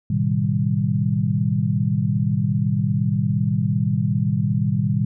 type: chord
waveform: sine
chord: A half-diminished seventh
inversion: none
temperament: equal with one note detuned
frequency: 110 / 127.46 / 155.56 / 196 Hz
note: A2 / C3 / Eb3 / G3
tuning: 0 / -45 / 0 / 0 cents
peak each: -23 dBFS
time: 0.1-5.05 s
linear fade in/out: 5 ms
effects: none